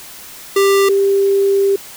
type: tone pair in turn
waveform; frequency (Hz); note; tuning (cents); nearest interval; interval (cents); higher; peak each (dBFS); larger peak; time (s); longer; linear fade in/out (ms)
square / sine; 394.7 / 394.7; G4 / G4; +12 / +12; unison; 0; neither; -10; neither; 0.56-0.89 / 0.89-1.76; second; 5
effects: white hiss -35 dBFS RMS until 1.96 s